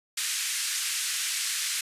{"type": "band-pass noise", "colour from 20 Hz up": "white", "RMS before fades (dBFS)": -30, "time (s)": [0.17, 1.81], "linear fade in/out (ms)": 5, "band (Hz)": [1600, 10000], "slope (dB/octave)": 24, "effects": ["resampled to 32000 Hz"]}